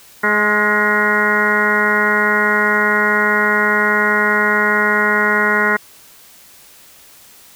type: harmonic tone with a mistuned harmonic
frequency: 210.3 Hz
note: G#3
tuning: 22 cents sharp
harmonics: 1 / 2 / 3 / 4 / 5 / 6 / 7 / 8 / 9 / 10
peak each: -23 / -21 / -26 / -26 / -21 / -28 / -17 / -26 / -17 / -26 dBFS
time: 0.23-5.77 s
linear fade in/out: 10 ms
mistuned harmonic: 7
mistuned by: -35 cents
effects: white hiss -44 dBFS RMS until 7.55 s